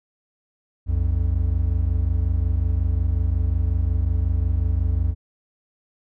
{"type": "tone pair together", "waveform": "triangle", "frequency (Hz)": [61.74, 87.25], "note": ["B1", "F2"], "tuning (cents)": [0, -1], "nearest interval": "tritone", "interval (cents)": 599, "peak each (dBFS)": -19, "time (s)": [0.86, 5.15], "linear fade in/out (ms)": 50, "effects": []}